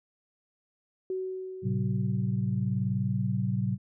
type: tone with exponential decay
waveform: sine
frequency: 374.6 Hz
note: F#4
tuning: 21 cents sharp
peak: -28 dBFS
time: 1.1-3.13 s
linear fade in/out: 2 ms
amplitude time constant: 440 ms
type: chord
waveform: sine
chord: F# diminished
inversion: first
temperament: equal with one note detuned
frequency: 110 / 130.81 / 189.21 Hz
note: A2 / C3 / F#3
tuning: 0 / 0 / +39 cents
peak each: -30 dBFS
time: 1.62-3.78 s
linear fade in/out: 50 ms
effects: none